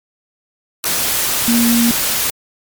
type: tone in noise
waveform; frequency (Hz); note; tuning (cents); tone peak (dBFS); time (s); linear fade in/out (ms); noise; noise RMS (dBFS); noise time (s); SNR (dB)
sine; 234.8; A#3; +13; -11; 1.48-1.91; 0; white; -17; 0.84-2.3; +3
effects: MP3 96 kbps